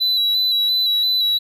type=tone with vibrato; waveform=triangle; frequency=3951 Hz; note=B7; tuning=in tune; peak=-14 dBFS; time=0-1.39 s; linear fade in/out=20 ms; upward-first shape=square; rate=2.9 Hz; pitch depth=22 cents each way; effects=none